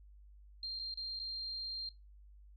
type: tone with dropouts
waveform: sine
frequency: 4186 Hz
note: C8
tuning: in tune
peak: -38 dBFS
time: 0.63-1.89 s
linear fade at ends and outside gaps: 2 ms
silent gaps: 0.791-0.796 / 0.941-0.973 / 1.192-1.198 s
effects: noise-tail reverb RT60 0.2 s tail -17 dB re dry + added 50 Hz sine -55 dBFS peak until 2.56 s